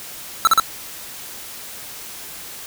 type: tone bursts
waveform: square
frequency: 1320 Hz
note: E6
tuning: 2 cents sharp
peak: -10 dBFS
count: 3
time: 0.45-0.598 s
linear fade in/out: 0 ms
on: 22 ms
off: 41 ms
effects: white hiss -35 dBFS RMS until 2.66 s